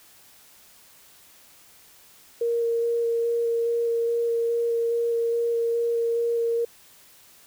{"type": "tone with vibrato", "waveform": "sine", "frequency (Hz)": 466.2, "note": "A#4", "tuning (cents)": 0, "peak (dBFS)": -21, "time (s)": [2.41, 6.65], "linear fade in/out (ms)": 5, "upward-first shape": "square", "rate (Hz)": 2.4, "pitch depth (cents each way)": 8, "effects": ["white hiss -53 dBFS RMS until 7.46 s"]}